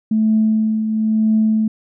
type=tone with tremolo; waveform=sine; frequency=218.3 Hz; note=A3; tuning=13 cents flat; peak=-10 dBFS; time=0.11-1.68 s; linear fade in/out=5 ms; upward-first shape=triangle; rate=1 Hz; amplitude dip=55%; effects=tanh soft clip ceiling -6 dBFS